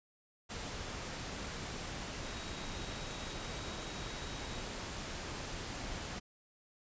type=tone in noise; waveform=sine; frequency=3809 Hz; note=A#7; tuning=37 cents sharp; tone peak=-53 dBFS; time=2.24-4.63 s; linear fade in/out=20 ms; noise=pink; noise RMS=-42 dBFS; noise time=0.49-6.2 s; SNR=-14 dB; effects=resampled to 16000 Hz